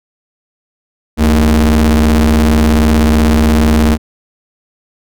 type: ring-modulated tone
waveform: 40% pulse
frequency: 79.1 Hz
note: D#2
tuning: 29 cents sharp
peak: -3 dBFS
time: 1.17-3.98 s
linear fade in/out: 50 ms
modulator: 150 Hz
effects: none